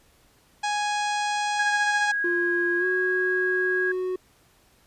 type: harmonic tone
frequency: 830.6 Hz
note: G#5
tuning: in tune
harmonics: 1 / 2 / 3 / 4 / 5 / 6 / 7 / 8 / 9 / 10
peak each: -25 / -31 / -35 / -37 / -39 / -41 / -42 / -43 / -44 / -45 dBFS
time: 0.63-2.12 s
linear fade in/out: 10 ms
type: tone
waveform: sine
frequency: 1647 Hz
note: G#6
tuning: 15 cents flat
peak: -23 dBFS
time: 1.59-3.92 s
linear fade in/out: 5 ms
type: tone with pitch glide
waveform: triangle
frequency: 348.9 to 368.8 Hz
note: F4 to F#4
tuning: -2 to -6 cents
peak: -23 dBFS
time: 2.24-4.16 s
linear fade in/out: 5 ms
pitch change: +96 cents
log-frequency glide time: 2.79-2.85 s
effects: pink hiss -60 dBFS RMS until 4.86 s + resampled to 32000 Hz